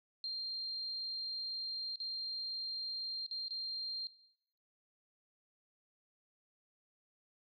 sine tone with dropouts, 4186 Hz, C8, in tune, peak -37 dBFS, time 0.24-4.07 s, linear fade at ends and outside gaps 1 ms, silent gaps 1.958-2.001 / 3.264-3.311 / 3.482-3.507 s, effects noise-tail reverb RT60 0.8 s tail -18 dB re dry

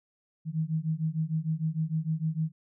sine beating tone pair, 155.6 / 162.2 Hz, D#3 / E3, 0 / -28 cents, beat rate 6.6 Hz, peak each -30 dBFS, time 0.45-2.52 s, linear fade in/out 50 ms, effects none

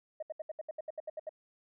sine tone bursts, 622.3 Hz, D#5, in tune, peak -35 dBFS, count 12, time 0.2-1.293 s, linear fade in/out 5 ms, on 26 ms, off 71 ms, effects tanh soft clip ceiling -31 dBFS

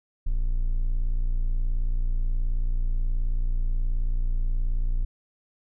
triangle tone, 29.32 Hz, A#0, 11 cents sharp, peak -19 dBFS, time 0.26-5.05 s, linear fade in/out 10 ms, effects none

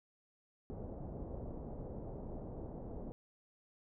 pink low-pass noise, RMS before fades -45 dBFS, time 0.7-3.12 s, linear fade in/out 0 ms, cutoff 680 Hz, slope 24 dB/octave, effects none

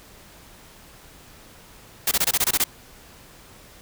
white noise bursts, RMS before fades -20 dBFS, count 9, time 2.07-2.641 s, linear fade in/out 5 ms, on 43 ms, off 23 ms, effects pink hiss -48 dBFS RMS until 3.81 s

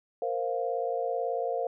sine chord, Bb suspended second, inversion none, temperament just, 466.2 / 524.4 / 699.2 Hz, Bb4 / C5 / F5, 0 / +4 / +2 cents, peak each -32 dBFS, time 0.22-1.67 s, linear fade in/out 2 ms, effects none

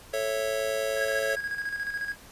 square chord, A major, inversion none, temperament just, 440 / 550 / 660 Hz, A4 / C#5 / E5, 0 / -14 / +2 cents, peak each -34 / -29 / -35 dBFS, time 0.13-1.36 s, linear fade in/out 10 ms
triangle tone with tremolo, 1643 Hz, G#6, 19 cents flat, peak -26 dBFS, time 0.94-2.16 s, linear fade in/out 50 ms, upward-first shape square, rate 14 Hz, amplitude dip 55%
effects pink hiss -50 dBFS RMS until 2.31 s + resampled to 32000 Hz

